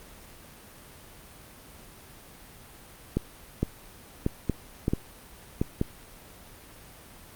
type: clicks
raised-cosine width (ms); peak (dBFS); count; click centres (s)
3; -11; 8; 3.17 / 3.63 / 4.264 / 4.497 / 4.881 / 4.935 / 5.615 / 5.814
effects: pink hiss -49 dBFS RMS until 7.35 s + Opus 32 kbps